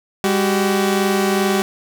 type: tone pair together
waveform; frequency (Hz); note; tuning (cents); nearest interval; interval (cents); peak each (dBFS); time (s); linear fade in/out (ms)
sawtooth; 201 / 379.5; G3 / F#4; +44 / +44; major seventh; 1100; -14; 0.24-1.62; 0
effects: 7-bit